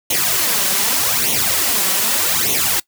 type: noise with flanger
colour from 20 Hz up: white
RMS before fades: -17 dBFS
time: 0.1-2.8 s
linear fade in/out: 5 ms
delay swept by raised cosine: 0.31 to 5.31 ms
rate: 0.83 Hz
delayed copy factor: +0.75
effects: noise-tail reverb RT60 0.1 s tail -21 dB re dry + high-pass 80 Hz 12 dB/octave